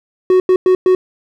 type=tone bursts at uneven times; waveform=triangle; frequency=370 Hz; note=F#4; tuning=in tune; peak=-5 dBFS; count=4; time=0.3-0.4 / 0.49-0.56 / 0.66-0.75 / 0.86-0.95 s; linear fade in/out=2 ms; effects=none